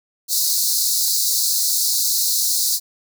pink high-pass noise, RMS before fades -19 dBFS, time 0.28-2.8 s, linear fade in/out 50 ms, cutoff 4000 Hz, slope 96 dB/octave, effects none

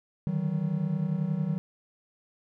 triangle tone cluster, 147.2 / 157.7 / 189.3 Hz, D3 / D#3 / F#3, +4 / +24 / +40 cents, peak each -33 / -27 / -28 dBFS, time 0.27-1.58 s, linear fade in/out 0 ms, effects none

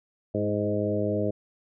harmonic tone with a mistuned harmonic, 103.83 Hz, G#2, in tune, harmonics 1 / 2 / 3 / 4 / 5 / 6, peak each -31 / -31 / -31 / -31 / -31 / -31 dBFS, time 0.34-1.31 s, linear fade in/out 10 ms, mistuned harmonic 3, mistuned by +24 cents, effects none

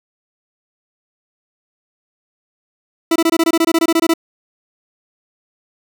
40% pulse tone bursts, 329.6 Hz, E4, in tune, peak -10 dBFS, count 15, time 3.11-4.138 s, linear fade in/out 5 ms, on 48 ms, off 22 ms, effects none

